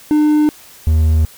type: tone pair in turn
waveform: triangle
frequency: 301.6 / 78.87 Hz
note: D4 / D#2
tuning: +46 / +24 cents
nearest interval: octave + major seventh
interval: 2322 cents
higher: first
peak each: -7 dBFS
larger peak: neither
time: 0.11-0.49 / 0.87-1.25 s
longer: neither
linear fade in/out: 0 ms
effects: white hiss -41 dBFS RMS until 1.37 s